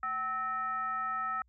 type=tone with frequency modulation; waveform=sine; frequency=1300 Hz; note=E6; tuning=24 cents flat; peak=-31 dBFS; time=0.03-1.42 s; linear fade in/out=2 ms; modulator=539 Hz; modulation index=0.62; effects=added 60 Hz sine -64 dBFS peak until 1.48 s